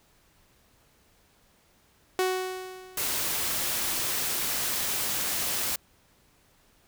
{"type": "tone with exponential decay", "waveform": "sawtooth", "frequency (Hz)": 371.7, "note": "F#4", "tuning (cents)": 8, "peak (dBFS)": -18, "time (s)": [2.19, 3.39], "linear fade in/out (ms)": 1, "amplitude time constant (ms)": 260}
{"type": "noise", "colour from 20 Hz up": "white", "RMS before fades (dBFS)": -29, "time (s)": [2.97, 5.76], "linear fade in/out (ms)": 5}
{"effects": ["pink hiss -63 dBFS RMS until 6.87 s"]}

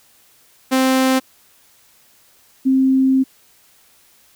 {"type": "tone pair in turn", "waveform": ["sawtooth", "sine"], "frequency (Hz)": [261.6, 264.3], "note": ["C4", "C4"], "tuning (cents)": [0, 18], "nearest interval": "unison", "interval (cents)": 18, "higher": "second", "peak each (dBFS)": [-9, -11], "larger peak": "first", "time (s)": [[0.71, 1.2], [2.65, 3.24]], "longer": "second", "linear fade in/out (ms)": 20, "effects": ["white hiss -53 dBFS RMS until 4.35 s"]}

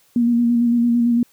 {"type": "tone with vibrato", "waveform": "sine", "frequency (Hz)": 237.2, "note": "A#3", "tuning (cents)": 30, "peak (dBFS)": -13, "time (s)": [0.16, 1.23], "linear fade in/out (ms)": 2, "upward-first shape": "square", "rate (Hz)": 8.9, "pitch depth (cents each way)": 22, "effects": ["white hiss -57 dBFS RMS until 1.32 s"]}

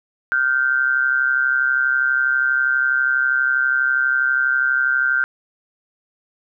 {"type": "tone pair together", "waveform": "sine", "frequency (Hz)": [1411.7, 1544], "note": ["F6", "G6"], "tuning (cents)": [18, -27], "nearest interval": "major second", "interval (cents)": 155, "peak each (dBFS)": -18, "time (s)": [0.32, 5.24], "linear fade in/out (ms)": 0, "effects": []}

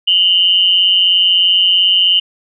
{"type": "tone pair together", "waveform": "sine", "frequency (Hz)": [2865, 3048], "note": ["F7", "G7"], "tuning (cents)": [44, -49], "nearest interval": "minor second", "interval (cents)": 107, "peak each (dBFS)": [-11, -11], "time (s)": [0.07, 2.2], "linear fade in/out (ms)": 10, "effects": []}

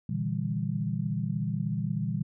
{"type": "chord", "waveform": "sine", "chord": "E half-diminished seventh", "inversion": "second", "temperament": "just", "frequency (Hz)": [118.67, 148.33, 164.81, 197.78], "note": ["Bb2", "D3", "E3", "G3"], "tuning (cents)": [31, 18, 0, 16], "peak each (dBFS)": -33, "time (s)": [0.09, 2.23], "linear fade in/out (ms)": 5, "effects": []}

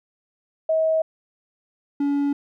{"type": "tone pair in turn", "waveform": ["sine", "triangle"], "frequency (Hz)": [639, 284.1], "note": ["D#5", "C#4"], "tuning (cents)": [46, 43], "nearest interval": "octave + major second", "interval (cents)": 1403, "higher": "first", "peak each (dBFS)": -17, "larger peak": "neither", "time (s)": [[0.69, 1.02], [2, 2.33]], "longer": "neither", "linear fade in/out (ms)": 5, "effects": []}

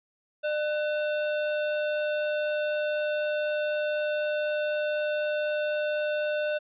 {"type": "tone with sample-and-hold", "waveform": "sine", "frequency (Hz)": 602, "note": "D5", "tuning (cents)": 43, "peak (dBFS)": -25, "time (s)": [0.43, 6.59], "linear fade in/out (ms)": 20, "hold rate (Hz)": 2100, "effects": ["resampled to 8000 Hz"]}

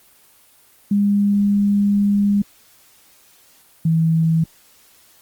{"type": "tone pair in turn", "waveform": "sine", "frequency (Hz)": [202.7, 162.49], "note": ["G#3", "E3"], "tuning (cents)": [-42, -25], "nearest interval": "major third", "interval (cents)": 383, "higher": "first", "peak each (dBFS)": -13, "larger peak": "neither", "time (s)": [[0.91, 2.42], [3.85, 4.44]], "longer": "first", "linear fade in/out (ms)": 5, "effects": ["white hiss -52 dBFS RMS until 5.21 s", "Opus 24 kbps"]}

